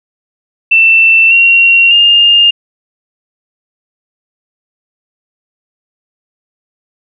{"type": "tone with pitch steps", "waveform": "sine", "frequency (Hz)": [2675, 2745, 2818], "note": ["E7", "F7", "F7"], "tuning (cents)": [25, -31, 15], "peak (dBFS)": -3, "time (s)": [0.71, 2.51], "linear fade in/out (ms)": 10, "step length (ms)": 600, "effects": []}